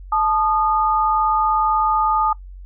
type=tone pair together; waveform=sine; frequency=871 / 1226.8 Hz; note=A5 / D#6; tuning=-18 / -25 cents; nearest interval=tritone; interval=593 cents; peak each=-18 dBFS; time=0.12-2.33 s; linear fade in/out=5 ms; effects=noise-tail reverb RT60 0.1 s tail -20 dB re dry + added 46 Hz sine -34 dBFS peak until 2.65 s